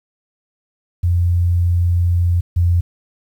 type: tone pair in turn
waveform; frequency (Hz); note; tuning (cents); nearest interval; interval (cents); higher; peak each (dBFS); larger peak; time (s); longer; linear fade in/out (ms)
sine; 87.31 / 86.92; F2 / F2; 0 / -8; unison; 8; first; -12 / -11; second; 1.03-2.41 / 2.56-2.81; first; 10
effects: 8-bit